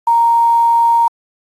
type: tone with quantisation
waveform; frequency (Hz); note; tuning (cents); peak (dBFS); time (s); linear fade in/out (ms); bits
sine; 931; A#5; -2; -8; 0.07-1.08; 5; 6
effects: AAC 32 kbps